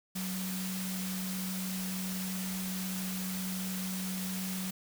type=tone in noise; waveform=sine; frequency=187.1 Hz; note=F#3; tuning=20 cents sharp; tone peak=-35 dBFS; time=0.15-4.71 s; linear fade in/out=10 ms; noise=white; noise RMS=-40 dBFS; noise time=0.15-4.71 s; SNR=+2 dB; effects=none